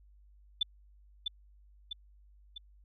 sine tone with echo, 3520 Hz, A7, in tune, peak -25 dBFS, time 0.61-0.63 s, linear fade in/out 5 ms, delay 650 ms, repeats 3, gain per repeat -5 dB, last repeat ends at 2.58 s, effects added 50 Hz sine -57 dBFS peak until 2.84 s

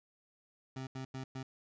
25% pulse tone bursts at uneven times, 131.6 Hz, C3, 10 cents sharp, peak -36 dBFS, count 4, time 0.76-0.87 / 0.95-1.05 / 1.14-1.24 / 1.35-1.43 s, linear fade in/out 5 ms, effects resampled to 16000 Hz

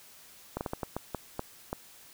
slowing click train, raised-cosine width 1 ms, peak -18 dBFS, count 9, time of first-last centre 0.57-1.73 s, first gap 39 ms, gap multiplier 1.36, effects white hiss -54 dBFS RMS until 2.13 s

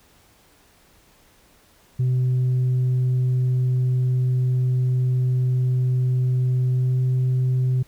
sine tone with pitch glide, 127 to 128.03 Hz, B2 to C3, +49 to -37 cents, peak -15 dBFS, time 1.99-7.83 s, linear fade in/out 10 ms, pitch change +14 cents, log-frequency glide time 6.72-7 s, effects tanh soft clip ceiling -16 dBFS + pink hiss -56 dBFS RMS until 7.87 s

